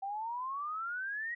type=exponential sweep; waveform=sine; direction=up; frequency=769 to 1928 Hz; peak=-35 dBFS; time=0.02-1.35 s; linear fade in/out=10 ms; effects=none